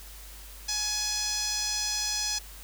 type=tone with band-pass filter; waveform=sawtooth; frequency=842 Hz; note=G#5; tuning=24 cents sharp; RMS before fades=-30 dBFS; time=0.68-2.39 s; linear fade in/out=10 ms; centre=5500 Hz; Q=3.8; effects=added 50 Hz sine -45 dBFS peak until 2.63 s + white hiss -48 dBFS RMS until 2.63 s